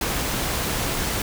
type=noise; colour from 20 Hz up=pink; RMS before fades=-25 dBFS; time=0.01-1.22 s; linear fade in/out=2 ms; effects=none